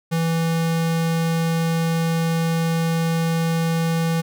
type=tone; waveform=square; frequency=164.81 Hz; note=E3; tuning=in tune; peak=-19 dBFS; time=0.11-4.22 s; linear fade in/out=20 ms; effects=none